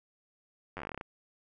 slowing click train, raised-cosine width 0.5 ms, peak -24 dBFS, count 13, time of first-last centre 0.77-1.011 s, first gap 10 ms, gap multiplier 1.12, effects none

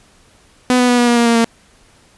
sawtooth tone with pitch steps, 250.5 / 247.5 / 244.5 / 241.5 / 238.6 / 235.8 / 232.9 / 230.1 Hz, B3 / B3 / B3 / B3 / A#3 / A#3 / A#3 / A#3, +25 / +4 / -17 / -39 / +41 / +20 / -1 / -22 cents, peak -6 dBFS, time 0.7-1.444 s, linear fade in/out 0 ms, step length 93 ms, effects pink hiss -50 dBFS RMS until 2.17 s + resampled to 24000 Hz

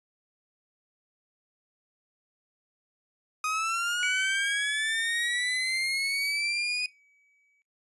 30% pulse linear sweep, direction up, 1244.5 to 2489 Hz, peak -24 dBFS, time 3.44-6.86 s, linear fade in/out 2 ms
triangle tone with exponential decay, 2279 Hz, C#7, 47 cents sharp, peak -26 dBFS, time 4.03-7.62 s, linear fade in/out 0 ms, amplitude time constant 780 ms
effects noise-tail reverb RT60 0.2 s tail -21 dB re dry + resampled to 24000 Hz

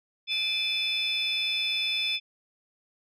sine tone cluster, 2381 / 2573 / 3491 / 5160 Hz, D7 / E7 / A7 / E8, +23 / -43 / -14 / -38 cents, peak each -33 / -33 / -26 / -34 dBFS, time 0.27-2.2 s, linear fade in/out 50 ms, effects tanh soft clip ceiling -20 dBFS

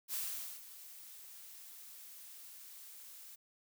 blue noise with ADSR envelope, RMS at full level -38 dBFS, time 0.08-3.36 s, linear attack 57 ms, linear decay 470 ms, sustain -15 dB, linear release 14 ms, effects none

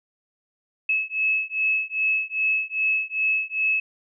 sine beating tone pair, 2588 / 2590.5 Hz, E7 / E7, -32 / -31 cents, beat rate 2.5 Hz, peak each -24 dBFS, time 0.89-3.8 s, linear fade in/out 5 ms, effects none

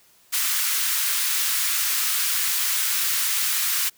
white high-pass noise, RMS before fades -23 dBFS, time 0.32-3.9 s, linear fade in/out 20 ms, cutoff 1200 Hz, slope 24 dB/octave, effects white hiss -57 dBFS RMS until 3.97 s

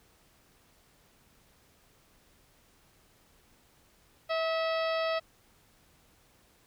harmonic tone with a mistuned harmonic, 650 Hz, E5, 24 cents flat, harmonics 1 / 2 / 3 / 4 / 5 / 6 / 7 / 8, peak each -29 / -35 / -39 / -41 / -43 / -45 / -46 / -47 dBFS, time 4.29-5.2 s, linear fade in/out 20 ms, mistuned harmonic 2, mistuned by -23 cents, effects pink hiss -64 dBFS RMS until 6.66 s

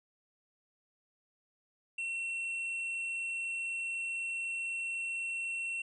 sine tone with tanh clipping, 2714 Hz, E7, 50 cents sharp, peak -35 dBFS, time 1.98-5.82 s, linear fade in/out 5 ms, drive 5 dB, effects resampled to 24000 Hz

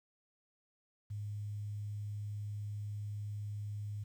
sine tone with quantisation, 103.7 Hz, G#2, 2 cents flat, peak -38 dBFS, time 1.1-4.04 s, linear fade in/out 10 ms, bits 11, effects none

